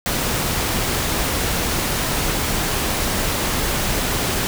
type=noise; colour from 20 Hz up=pink; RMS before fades=-21 dBFS; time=0.06-4.47 s; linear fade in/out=0 ms; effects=none

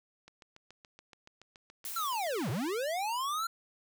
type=click train; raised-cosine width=0.2 ms; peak=-35 dBFS; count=17; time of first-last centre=0.28-2.553 s; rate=7.04 Hz
type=noise with exponential decay; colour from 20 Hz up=blue; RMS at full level=-38 dBFS; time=1.85-3.23 s; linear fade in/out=1 ms; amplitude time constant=300 ms
type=linear two-way sweep; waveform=square; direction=down then up; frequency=1387 to 102.4 to 1387 Hz; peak=-32 dBFS; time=1.96-3.47 s; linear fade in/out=5 ms; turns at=2.5 s
effects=none

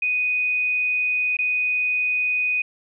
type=tone with dropouts; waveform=sine; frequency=2489 Hz; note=D#7; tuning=in tune; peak=-19 dBFS; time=0.02-2.62 s; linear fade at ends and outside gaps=5 ms; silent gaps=1.369-1.388 s; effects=none

